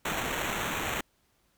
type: noise with sample-and-hold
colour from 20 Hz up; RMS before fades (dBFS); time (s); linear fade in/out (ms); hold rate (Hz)
blue; -32; 0.05-1.01; 5; 4900
effects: pink hiss -70 dBFS RMS until 1.57 s

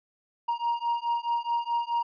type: beating tone pair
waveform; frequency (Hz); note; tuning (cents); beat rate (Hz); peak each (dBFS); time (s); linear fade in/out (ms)
triangle; 939 / 943.7; A#5 / A#5; +12 / +21; 4.7; -27; 0.48-2.03; 10
effects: resampled to 11025 Hz

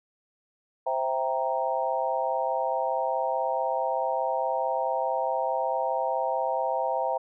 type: chord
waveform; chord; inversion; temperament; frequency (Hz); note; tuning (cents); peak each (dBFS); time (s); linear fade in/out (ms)
sine; C dominant seventh; none; equal; 523.3 / 659.3 / 784 / 932.3; C5 / E5 / G5 / Bb5; 0 / 0 / 0 / 0; -30; 0.86-7.18; 10
effects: none

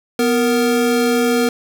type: tone pair together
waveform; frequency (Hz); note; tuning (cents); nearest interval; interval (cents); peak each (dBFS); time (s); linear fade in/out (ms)
square; 246.9 / 466.1; B3 / A#4; 0 / 0; major seventh; 1100; -17; 0.19-1.49; 2
effects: none

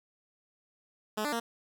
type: tone with pitch steps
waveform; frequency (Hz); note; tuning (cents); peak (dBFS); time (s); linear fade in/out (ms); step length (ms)
10% pulse; 213.6 / 294.5 / 232.1; G#3 / D4 / A#3; +49 / +5 / -7; -22; 1.17-1.401; 10; 77
effects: 10-bit

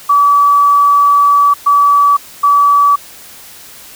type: tone bursts at uneven times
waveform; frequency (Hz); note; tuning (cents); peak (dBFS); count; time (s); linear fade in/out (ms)
sine; 1147; D6; -41; -5; 3; 0.09-1.54 / 1.66-2.17 / 2.43-2.96; 10
effects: white hiss -35 dBFS RMS until 3.95 s

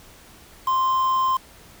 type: tone with quantisation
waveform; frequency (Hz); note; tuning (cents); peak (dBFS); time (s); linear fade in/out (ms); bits
triangle; 1046.5; C6; 0; -16; 0.67-1.37; 5; 6
effects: pink hiss -48 dBFS RMS until 1.8 s

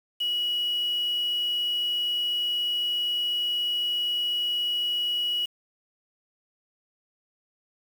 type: tone with quantisation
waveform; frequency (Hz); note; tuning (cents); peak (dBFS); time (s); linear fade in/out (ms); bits
sine; 2917; F#7; -25; -24; 0.2-5.46; 10; 7
effects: none

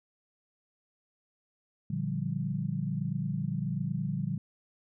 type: chord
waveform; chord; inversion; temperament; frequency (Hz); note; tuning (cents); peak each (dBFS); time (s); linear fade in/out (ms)
sine; G minor seventh; first; equal; 116.54 / 146.83 / 174.61 / 196; Bb2 / D3 / F3 / G3; 0 / 0 / 0 / 0; -37 / -33 / -35 / -36; 1.9-4.38; 5
effects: none

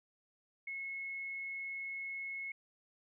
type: tone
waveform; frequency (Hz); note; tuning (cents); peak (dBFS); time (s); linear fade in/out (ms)
sine; 2181; C#7; -29; -39; 0.67-2.52; 5
effects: none

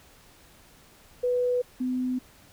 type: tone pair in turn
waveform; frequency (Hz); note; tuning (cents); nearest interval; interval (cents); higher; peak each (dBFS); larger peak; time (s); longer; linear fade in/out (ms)
sine; 493.9 / 253.6; B4 / B3; 0 / +46; octave; 1154; first; -22 / -25; first; 1.23-1.62 / 1.8-2.19; neither; 10
effects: pink hiss -55 dBFS RMS until 2.52 s

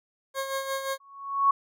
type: tone with tremolo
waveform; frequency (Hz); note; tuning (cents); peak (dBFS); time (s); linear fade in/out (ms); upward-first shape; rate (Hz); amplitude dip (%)
20% pulse; 540; C#5; -45; -22; 0.34-0.98; 50; sine; 5.7; 55
type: tone with exponential growth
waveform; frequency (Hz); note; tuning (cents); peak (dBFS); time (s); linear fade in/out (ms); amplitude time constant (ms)
sine; 1108.7; C#6; 0; -15; 1-1.51; 5; 110
effects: none

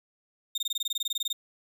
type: tone bursts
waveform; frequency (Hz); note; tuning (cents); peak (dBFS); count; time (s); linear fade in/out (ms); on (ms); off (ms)
35% pulse; 3653; A#7; -36; -25; 16; 0.55-1.329; 5; 29; 21
effects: none

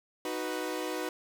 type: chord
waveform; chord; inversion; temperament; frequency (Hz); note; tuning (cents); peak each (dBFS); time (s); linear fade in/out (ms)
sawtooth; B major; first; equal; 311.1 / 370 / 493.9; D#4 / F#4 / B4; 0 / 0 / 0; -33; 0.25-1.09; 2
effects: none

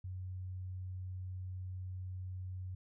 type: tone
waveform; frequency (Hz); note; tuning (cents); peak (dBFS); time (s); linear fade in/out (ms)
sine; 92.4; F#2; -2; -40; 0.04-2.75; 5
effects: none

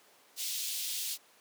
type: high-pass noise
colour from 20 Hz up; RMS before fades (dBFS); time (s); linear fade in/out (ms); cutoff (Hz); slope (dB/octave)
pink; -36; 0.36-1.18; 50; 3200; 24
effects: pink hiss -61 dBFS RMS until 1.4 s + high-pass 400 Hz 12 dB/octave

